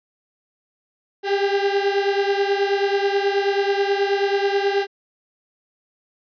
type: beating tone pair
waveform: 35% pulse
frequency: 395.7 / 405 Hz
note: G4 / G#4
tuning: +16 / -43 cents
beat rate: 9.3 Hz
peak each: -18 / -21 dBFS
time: 1.23-4.87 s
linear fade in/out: 50 ms
effects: resampled to 11025 Hz